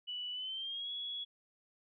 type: tone with pitch glide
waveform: sine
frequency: 2960 to 3361 Hz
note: F#7 to G#7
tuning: 0 to +20 cents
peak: -38 dBFS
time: 0.07-1.25 s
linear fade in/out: 20 ms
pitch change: +220 cents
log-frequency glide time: 0.32-0.91 s
effects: none